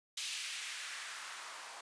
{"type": "noise with band-pass filter sweep", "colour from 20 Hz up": "blue", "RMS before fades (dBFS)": -44, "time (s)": [0.17, 1.81], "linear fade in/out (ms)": 5, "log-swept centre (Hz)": [3200, 840], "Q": 1.5, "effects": ["resampled to 22050 Hz"]}